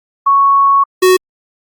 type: tone pair in turn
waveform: sine / square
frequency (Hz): 1108.7 / 370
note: C#6 / F#4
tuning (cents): 0 / 0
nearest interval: octave + perfect fifth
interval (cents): 1900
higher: first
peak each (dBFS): -6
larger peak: neither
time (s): 0.26-0.84 / 1.02-1.17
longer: first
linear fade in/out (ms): 10
effects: Opus 32 kbps